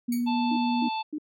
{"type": "tone with vibrato", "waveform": "sine", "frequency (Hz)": 240.6, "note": "B3", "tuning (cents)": -45, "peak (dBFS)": -24, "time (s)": [0.08, 0.89], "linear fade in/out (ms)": 10, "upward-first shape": "sine", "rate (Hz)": 20, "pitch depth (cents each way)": 15}
{"type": "tone with exponential decay", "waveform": "5% pulse", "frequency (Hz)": 2252, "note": "C#7", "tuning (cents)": 27, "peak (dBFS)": -24, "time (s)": [0.12, 0.33], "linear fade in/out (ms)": 5, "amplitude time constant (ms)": 45}
{"type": "harmonic tone", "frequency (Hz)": 880, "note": "A5", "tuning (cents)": 0, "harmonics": [1, 3, 4, 5], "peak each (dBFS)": [-28, -38, -40, -42], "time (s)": [0.26, 1.03], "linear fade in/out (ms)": 20}
{"type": "tone bursts", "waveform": "sine", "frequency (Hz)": 302.6, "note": "D#4", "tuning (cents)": -48, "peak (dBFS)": -29, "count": 3, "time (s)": [0.51, 1.184], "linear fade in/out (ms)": 5, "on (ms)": 58, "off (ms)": 250}
{"effects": []}